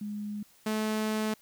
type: tone pair in turn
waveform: sine / sawtooth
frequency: 207.8 / 216.3 Hz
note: G#3 / A3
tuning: +1 / -29 cents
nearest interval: minor second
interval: 70 cents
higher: second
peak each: -33 / -24 dBFS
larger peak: second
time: 0.01-0.43 / 0.66-1.34 s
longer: second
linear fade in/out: 5 ms
effects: white hiss -61 dBFS RMS until 1.41 s